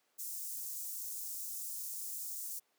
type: high-pass noise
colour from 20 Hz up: white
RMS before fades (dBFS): -42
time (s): 0.18-2.6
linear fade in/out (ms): 20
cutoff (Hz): 6300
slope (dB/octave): 24
effects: pink hiss -75 dBFS RMS until 2.78 s + high-pass 400 Hz 12 dB/octave